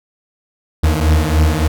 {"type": "beating tone pair", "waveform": "40% pulse", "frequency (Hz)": [76, 79.4], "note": ["D#2", "D#2"], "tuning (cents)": [-40, 36], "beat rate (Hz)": 3.4, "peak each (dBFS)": -13, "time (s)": [0.83, 1.68], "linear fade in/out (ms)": 10, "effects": []}